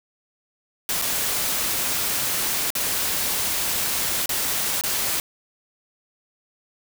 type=noise with dropouts; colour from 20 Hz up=white; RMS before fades=-24 dBFS; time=0.89-5.2 s; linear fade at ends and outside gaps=1 ms; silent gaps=1.016-1.021 / 2.704-2.752 / 4.259-4.292 / 4.811-4.837 s; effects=none